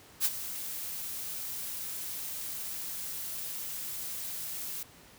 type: noise with ADSR envelope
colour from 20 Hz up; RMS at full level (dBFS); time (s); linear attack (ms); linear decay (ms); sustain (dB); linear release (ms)
blue; -25; 0.2-4.83; 49; 44; -13; 3
effects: pink hiss -55 dBFS RMS until 5.18 s + high-pass 60 Hz 12 dB/octave